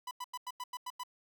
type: tone bursts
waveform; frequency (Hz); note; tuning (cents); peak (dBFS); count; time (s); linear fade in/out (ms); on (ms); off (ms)
45% pulse; 994; B5; +11; -38; 8; 0.07-1.035; 5; 41; 91
effects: none